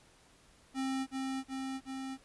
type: tone with echo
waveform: square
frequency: 265.6 Hz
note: C4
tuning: 26 cents sharp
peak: -33 dBFS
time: 0.74-1.07 s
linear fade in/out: 50 ms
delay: 370 ms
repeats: 3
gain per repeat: -2 dB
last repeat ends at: 2.18 s
effects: pink hiss -63 dBFS RMS until 2.24 s + resampled to 24000 Hz